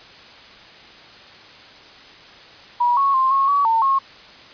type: tone with pitch steps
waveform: sine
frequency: 966 / 1104 / 1052 / 1091 / 1134 / 904 / 1085 Hz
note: B5 / C#6 / C6 / C#6 / C#6 / A5 / C#6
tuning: -39 / -7 / +9 / -28 / +39 / +47 / -37 cents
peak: -14 dBFS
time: 2.8-3.99 s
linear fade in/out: 10 ms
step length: 170 ms
effects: white hiss -43 dBFS RMS until 4.53 s + resampled to 11025 Hz